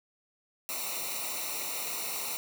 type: noise with comb filter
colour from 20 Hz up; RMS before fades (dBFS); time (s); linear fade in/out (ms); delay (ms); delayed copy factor
white; -35; 0.69-2.37; 0; 0.61; -0.85
effects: none